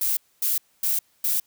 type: noise bursts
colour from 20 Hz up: violet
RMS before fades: -23 dBFS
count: 4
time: 0.01-1.4 s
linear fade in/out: 5 ms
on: 160 ms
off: 250 ms
effects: white hiss -64 dBFS RMS until 1.46 s